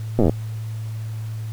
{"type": "slowing click train", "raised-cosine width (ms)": 2, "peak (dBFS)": -4, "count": 11, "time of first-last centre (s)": [0.19, 0.295], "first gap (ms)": 8, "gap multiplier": 1.06, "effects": ["added 110 Hz sine -26 dBFS peak until 1.52 s", "pink hiss -47 dBFS RMS until 1.52 s"]}